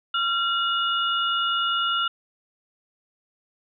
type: tone cluster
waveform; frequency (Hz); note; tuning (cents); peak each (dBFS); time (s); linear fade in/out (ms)
sine; 1375 / 2885 / 3545; F6 / F#7 / A7; -27 / -44 / +12; -23 / -26 / -31; 0.14-2.08; 5
effects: none